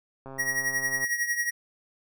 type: click train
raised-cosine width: 1 ms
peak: -28 dBFS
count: 106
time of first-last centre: 0.26-1.044 s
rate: 134 Hz
type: tone with tremolo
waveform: square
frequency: 1900 Hz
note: A#6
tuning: 33 cents sharp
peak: -23 dBFS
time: 0.38-1.51 s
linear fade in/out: 20 ms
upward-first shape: triangle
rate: 11 Hz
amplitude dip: 75%
effects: none